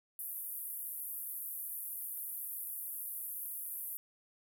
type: band-pass noise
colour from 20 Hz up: pink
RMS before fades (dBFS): -42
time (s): 0.19-3.97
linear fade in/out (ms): 0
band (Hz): 11000 to 15000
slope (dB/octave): 48
effects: none